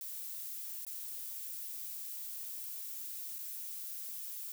violet noise with dropouts, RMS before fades -43 dBFS, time 0.01-4.52 s, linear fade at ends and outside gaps 1 ms, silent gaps 0.85-0.867 / 3.384-3.388 s, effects none

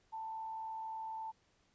sine tone with frequency modulation, 886 Hz, A5, 12 cents sharp, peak -40 dBFS, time 0.12-1.32 s, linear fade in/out 20 ms, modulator 83.6 Hz, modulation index 0.28, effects pink hiss -73 dBFS RMS until 1.74 s + resampled to 16000 Hz

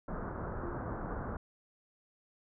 pink low-pass noise, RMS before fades -39 dBFS, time 0.08-1.37 s, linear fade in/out 5 ms, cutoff 1500 Hz, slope 48 dB/octave
sine tone with exponential decay, 347.7 Hz, F4, 8 cents flat, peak -37 dBFS, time 0.63-1.23 s, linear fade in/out 5 ms, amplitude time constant 130 ms
effects none

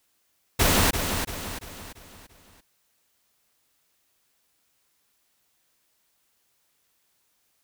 pink noise with echo, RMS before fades -20 dBFS, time 0.59-0.91 s, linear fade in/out 10 ms, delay 340 ms, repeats 5, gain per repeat -7 dB, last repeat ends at 2.61 s, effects white hiss -70 dBFS RMS until 7.63 s

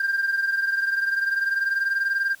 sine tone pair together, 1588.7 / 1609 Hz, G6 / G6, +23 / +45 cents, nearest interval unison, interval 22 cents, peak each -20 / -25 dBFS, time 0-2.35 s, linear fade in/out 5 ms, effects tanh soft clip ceiling -18 dBFS + white hiss -52 dBFS RMS until 2.4 s

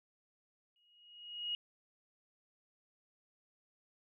sine tone with exponential growth, 2885 Hz, F#7, 44 cents flat, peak -33 dBFS, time 0.76-1.55 s, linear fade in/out 1 ms, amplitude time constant 170 ms, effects none

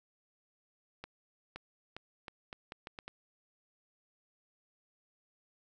accelerating click train, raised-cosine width 0.3 ms, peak -27 dBFS, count 9, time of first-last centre 1.04-3.08 s, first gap 520 ms, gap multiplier 0.78, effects none

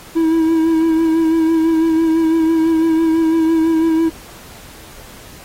triangle tone with vibrato, 324.3 Hz, E4, 28 cents flat, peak -9 dBFS, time 0.15-4.1 s, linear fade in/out 20 ms, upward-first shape sine, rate 6 Hz, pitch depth 30 cents each way, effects pink hiss -39 dBFS RMS until 5.44 s + AAC 48 kbps

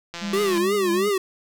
click train, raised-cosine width 0.2 ms, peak -16 dBFS, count 76, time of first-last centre 0.14-0.579 s, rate 171 Hz
triangle tone with tremolo, 201.5 Hz, G3, 48 cents sharp, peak -24 dBFS, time 0.21-1.1 s, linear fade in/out 20 ms, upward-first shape sine, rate 3 Hz, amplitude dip 50%
square tone with vibrato, 376.6 Hz, F#4, 31 cents sharp, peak -20 dBFS, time 0.33-1.18 s, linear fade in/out 5 ms, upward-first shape triangle, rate 3 Hz, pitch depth 200 cents each way
effects none

